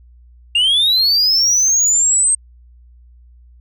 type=linear sweep; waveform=sine; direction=up; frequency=2762 to 8400 Hz; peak=-8 dBFS; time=0.55-2.35 s; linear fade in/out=5 ms; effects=tanh soft clip ceiling -10 dBFS + added 60 Hz sine -42 dBFS peak until 3.6 s